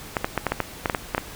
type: clicks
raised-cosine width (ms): 0.5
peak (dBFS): -6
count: 11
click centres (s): 0.168 / 0.245 / 0.377 / 0.467 / 0.52 / 0.603 / 0.858 / 0.898 / 0.948 / 1.148 / 1.18
effects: pink hiss -40 dBFS RMS until 1.35 s